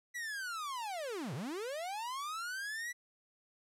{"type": "linear two-way sweep", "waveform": "45% pulse", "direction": "down then up", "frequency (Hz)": [1975.5, 110, 1975.5], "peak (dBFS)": -38, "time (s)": [0.14, 2.93], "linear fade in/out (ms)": 20, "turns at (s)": 1.34, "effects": ["low-pass 12000 Hz 12 dB/octave"]}